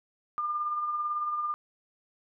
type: tone with tremolo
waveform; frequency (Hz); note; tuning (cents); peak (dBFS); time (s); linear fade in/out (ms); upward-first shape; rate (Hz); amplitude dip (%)
sine; 1203; D6; +41; -26; 0.38-1.54; 0; triangle; 18; 45
effects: none